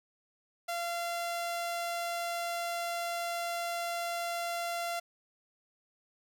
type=tone; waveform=sawtooth; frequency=687 Hz; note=F5; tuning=29 cents flat; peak=-29 dBFS; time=0.68-5 s; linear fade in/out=10 ms; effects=none